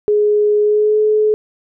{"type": "tone with pitch glide", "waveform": "sine", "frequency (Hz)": [418.3, 427.6], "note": ["G#4", "A4"], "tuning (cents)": [12, -49], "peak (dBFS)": -10, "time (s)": [0.08, 1.34], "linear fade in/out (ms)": 0, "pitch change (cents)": 39, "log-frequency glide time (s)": [0.62, 0.99], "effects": []}